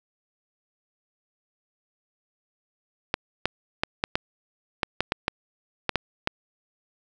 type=clicks; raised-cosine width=0.3 ms; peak=-6 dBFS; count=12; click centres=3.141 / 3.456 / 3.835 / 4.039 / 4.155 / 4.832 / 5.006 / 5.121 / 5.281 / 5.893 / 5.957 / 6.274 s; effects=none